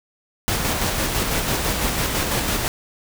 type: noise with tremolo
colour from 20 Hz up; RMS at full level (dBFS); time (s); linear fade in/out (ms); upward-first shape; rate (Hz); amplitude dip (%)
pink; -21; 0.48-2.68; 0; square; 6; 30
effects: none